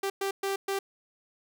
sawtooth tone bursts at uneven times, 392 Hz, G4, in tune, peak -24 dBFS, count 4, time 0.03-0.1 / 0.21-0.31 / 0.43-0.56 / 0.68-0.79 s, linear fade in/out 5 ms, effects none

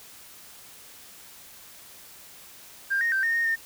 sine tone with pitch steps, 1594 / 1857 / 1562 / 1835 / 1851 / 1819 Hz, G6 / A#6 / G6 / A#6 / A#6 / A#6, +28 / -7 / -7 / -28 / -13 / -43 cents, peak -21 dBFS, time 2.9-3.56 s, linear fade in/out 20 ms, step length 110 ms, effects tanh soft clip ceiling -17 dBFS + white hiss -48 dBFS RMS until 3.65 s

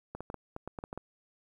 clicks, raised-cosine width 1 ms, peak -25 dBFS, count 10, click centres 0.15 / 0.206 / 0.301 / 0.343 / 0.564 / 0.676 / 0.788 / 0.839 / 0.929 / 0.976 s, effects 10-bit

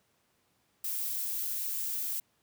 violet noise, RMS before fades -34 dBFS, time 0.84-2.2 s, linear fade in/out 5 ms, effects pink hiss -72 dBFS RMS until 2.42 s + high-pass 100 Hz 12 dB/octave

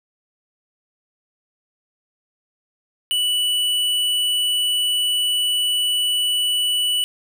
sine tone with tanh clipping, 2960 Hz, F#7, in tune, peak -19 dBFS, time 3.11-7.04 s, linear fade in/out 0 ms, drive 14 dB, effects none

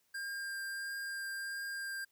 square tone with vibrato, 1600 Hz, G6, 35 cents sharp, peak -39 dBFS, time 0.14-2.05 s, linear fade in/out 10 ms, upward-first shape triangle, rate 1.5 Hz, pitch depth 11 cents each way, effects white hiss -75 dBFS RMS until 2.11 s

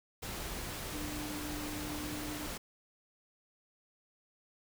sine tone in noise, 299.2 Hz, D4, 32 cents sharp, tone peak -41 dBFS, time 0.93-2.47 s, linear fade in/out 10 ms, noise pink, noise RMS -41 dBFS, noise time 0.22-2.58 s, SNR -3 dB, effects none

